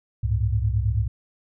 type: tone cluster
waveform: sine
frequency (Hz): 67.3 / 100.6 / 109.8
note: C2 / G2 / A2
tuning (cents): +49 / +45 / -3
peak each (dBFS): -24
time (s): 0.23-1.08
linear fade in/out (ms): 10
effects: none